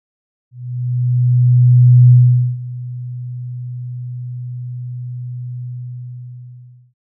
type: tone with ADSR envelope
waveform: sine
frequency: 123.6 Hz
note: B2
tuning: 2 cents sharp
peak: -3 dBFS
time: 0.51-6.94 s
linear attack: 1600 ms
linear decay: 460 ms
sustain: -20 dB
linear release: 1300 ms
effects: none